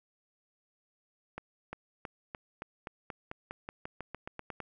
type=accelerating click train; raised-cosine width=0.5 ms; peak=-24 dBFS; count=17; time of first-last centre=1.38-4.603 s; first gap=350 ms; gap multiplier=0.92; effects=none